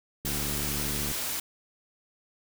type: click train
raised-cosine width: 3 ms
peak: -24 dBFS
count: 64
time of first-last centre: 0.25-1.114 s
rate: 72.9 Hz
type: noise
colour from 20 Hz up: white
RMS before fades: -32 dBFS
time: 0.25-1.4 s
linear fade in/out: 5 ms
effects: none